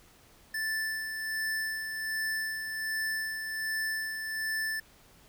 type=tone with tremolo; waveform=square; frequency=1760 Hz; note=A6; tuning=in tune; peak=-30 dBFS; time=0.54-4.8 s; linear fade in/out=5 ms; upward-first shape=sine; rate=1.3 Hz; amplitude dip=45%; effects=pink hiss -59 dBFS RMS until 5.28 s